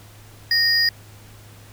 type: tone pair together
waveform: triangle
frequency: 1850 / 4905 Hz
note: A#6 / D#8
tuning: -14 / -26 cents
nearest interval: octave + perfect fourth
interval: 1688 cents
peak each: -18 / -16 dBFS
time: 0.51-0.89 s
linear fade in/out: 2 ms
effects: added 104 Hz sine -44 dBFS peak until 1.72 s + pink hiss -48 dBFS RMS until 1.72 s